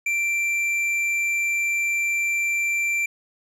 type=tone with tanh clipping; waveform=sine; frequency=2353 Hz; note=D7; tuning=3 cents sharp; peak=-22 dBFS; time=0.06-3.06 s; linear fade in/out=5 ms; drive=8 dB; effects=none